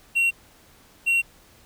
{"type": "tone pair in turn", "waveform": "triangle", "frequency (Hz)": [2739, 2739], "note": ["F7", "F7"], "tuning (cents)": [-34, -34], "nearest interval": "unison", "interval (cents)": 0, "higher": "neither", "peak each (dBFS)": -16, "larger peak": "neither", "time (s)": [[0.15, 0.31], [1.06, 1.22]], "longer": "neither", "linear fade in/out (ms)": 20, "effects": ["pink hiss -54 dBFS RMS until 1.65 s"]}